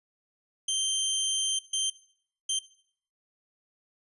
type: tone bursts at uneven times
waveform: 20% pulse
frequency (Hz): 3136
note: G7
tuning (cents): 0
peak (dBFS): -21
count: 3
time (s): 0.68-1.59 / 1.73-1.9 / 2.49-2.59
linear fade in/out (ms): 5
effects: noise-tail reverb RT60 0.6 s tail -18 dB re dry + resampled to 24000 Hz